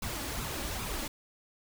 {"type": "noise with flanger", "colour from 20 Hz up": "pink", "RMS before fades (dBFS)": -36, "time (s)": [0.02, 1.08], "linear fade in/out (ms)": 5, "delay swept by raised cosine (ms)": [0.78, 3.58], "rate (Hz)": 2.5, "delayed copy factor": 0.55, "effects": []}